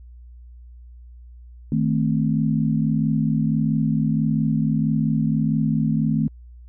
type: chord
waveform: sine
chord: A diminished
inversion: second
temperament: equal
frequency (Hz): 155.56 / 220 / 261.6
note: Eb3 / A3 / C4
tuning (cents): 0 / 0 / 0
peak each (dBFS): -21 / -21 / -25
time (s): 1.72-6.28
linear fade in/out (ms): 2
effects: added 60 Hz sine -40 dBFS peak until 6.68 s